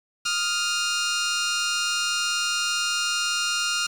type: tone pair together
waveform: 10% pulse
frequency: 1244.5 / 1402.5 Hz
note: D#6 / F6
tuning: 0 / +7 cents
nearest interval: major second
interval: 207 cents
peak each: -22 / -15 dBFS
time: 0.25-3.87 s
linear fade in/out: 10 ms
effects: low-pass 8000 Hz 12 dB/octave + 7-bit